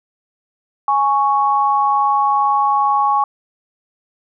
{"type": "tone pair together", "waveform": "sine", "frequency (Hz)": [831.1, 1108.7], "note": ["G#5", "C#6"], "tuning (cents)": [1, 0], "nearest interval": "perfect fourth", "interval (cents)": 499, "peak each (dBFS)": -15, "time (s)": [0.88, 3.24], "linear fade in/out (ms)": 2, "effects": []}